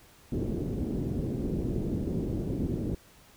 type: low-pass noise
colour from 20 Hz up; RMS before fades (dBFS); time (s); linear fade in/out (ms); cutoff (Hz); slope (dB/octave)
white; -31; 0.32-2.95; 5; 350; 24
effects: pink hiss -57 dBFS RMS until 3.36 s